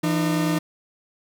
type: tone pair together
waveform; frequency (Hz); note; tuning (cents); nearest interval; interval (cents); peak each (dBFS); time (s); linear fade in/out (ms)
40% pulse; 167.2 / 304.4; E3 / D#4; +25 / -38; minor seventh; 1037; -22; 0.03-0.59; 10
effects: none